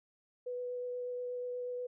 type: tone with vibrato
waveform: sine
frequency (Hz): 493.9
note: B4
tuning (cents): 0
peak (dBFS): -36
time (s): 0.46-1.87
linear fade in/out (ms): 10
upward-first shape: triangle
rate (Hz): 8.3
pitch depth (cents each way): 10
effects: none